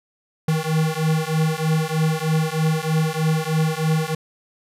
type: beating tone pair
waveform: square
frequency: 156.6 / 159.8 Hz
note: D#3 / D#3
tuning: +11 / +47 cents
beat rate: 3.2 Hz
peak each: -22 dBFS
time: 0.48-4.15 s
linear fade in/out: 5 ms
effects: resampled to 32000 Hz